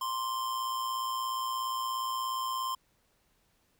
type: tone with amplitude modulation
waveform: square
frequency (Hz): 1046.5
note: C6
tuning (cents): 0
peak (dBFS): -30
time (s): 0.01-2.75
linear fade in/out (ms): 5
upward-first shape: sine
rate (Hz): 117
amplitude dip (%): 40
effects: pink hiss -71 dBFS RMS until 3.79 s